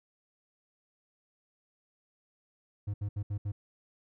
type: tone bursts at uneven times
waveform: triangle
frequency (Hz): 102.1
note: G#2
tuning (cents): -29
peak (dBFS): -29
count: 5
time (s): 2.87-2.94 / 3.01-3.09 / 3.16-3.23 / 3.3-3.38 / 3.45-3.52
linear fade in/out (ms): 10
effects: none